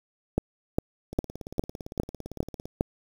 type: two click trains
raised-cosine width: 2 ms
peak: -24 / -9 dBFS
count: 28 / 7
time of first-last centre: 1.13-2.655 / 0.38-2.809 s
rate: 17.7 / 2.47 Hz
effects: 7-bit